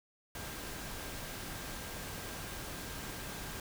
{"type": "tone in noise", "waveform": "sine", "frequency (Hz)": 1594, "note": "G6", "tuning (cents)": 28, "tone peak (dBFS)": -54, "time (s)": [0.35, 3.6], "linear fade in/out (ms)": 2, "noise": "pink", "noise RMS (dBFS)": -43, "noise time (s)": [0.35, 3.6], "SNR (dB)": -14, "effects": []}